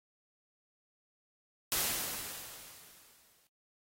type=noise with exponential decay; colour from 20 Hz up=white; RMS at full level=-30 dBFS; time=1.72-3.47 s; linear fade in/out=0 ms; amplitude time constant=380 ms; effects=AAC 48 kbps